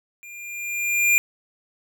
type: tone with level ramp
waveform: square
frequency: 2400 Hz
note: D7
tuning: 37 cents sharp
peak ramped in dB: -40 to -14 dBFS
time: 0.23-1.18 s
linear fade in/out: 0 ms
effects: none